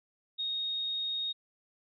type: tone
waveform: sine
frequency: 3729 Hz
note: A#7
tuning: in tune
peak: -31 dBFS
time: 0.38-1.33 s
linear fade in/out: 20 ms
effects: none